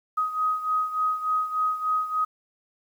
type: beating tone pair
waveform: sine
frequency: 1256 / 1259.4 Hz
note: D#6 / D#6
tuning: +16 / +21 cents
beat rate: 3.4 Hz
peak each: -24 / -29 dBFS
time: 0.17-2.25 s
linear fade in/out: 10 ms
effects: 9-bit